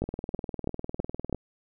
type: two click trains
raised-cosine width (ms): 2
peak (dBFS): -19 / -15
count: 27 / 5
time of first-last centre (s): 0.04-1.347 / 0.02-1.327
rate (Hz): 19.9 / 3.06
effects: none